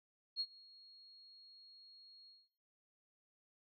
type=tone with ADSR envelope; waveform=sine; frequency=4296 Hz; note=C8; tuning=45 cents sharp; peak=-34 dBFS; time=0.36-2.49 s; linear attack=44 ms; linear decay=50 ms; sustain=-24 dB; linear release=210 ms; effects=noise-tail reverb RT60 0.7 s tail -19 dB re dry